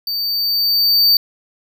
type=tone with level ramp; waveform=square; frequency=4600 Hz; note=D8; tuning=37 cents flat; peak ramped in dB=-20 to -9 dBFS; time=0.07-1.17 s; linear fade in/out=2 ms; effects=none